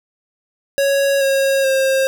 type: tone with pitch steps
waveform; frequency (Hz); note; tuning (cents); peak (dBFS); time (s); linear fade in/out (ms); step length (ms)
square; 554.4 / 543.9 / 533.7; C#5 / C#5 / C5; 0 / -33 / +34; -14; 0.78-2.07; 0; 430
effects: none